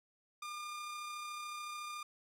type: tone with amplitude modulation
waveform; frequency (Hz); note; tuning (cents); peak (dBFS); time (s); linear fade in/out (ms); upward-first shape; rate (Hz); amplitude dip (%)
sawtooth; 1205; D6; +44; -37; 0.42-2.03; 5; sine; 33.8; 25
effects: low-pass 11000 Hz 12 dB/octave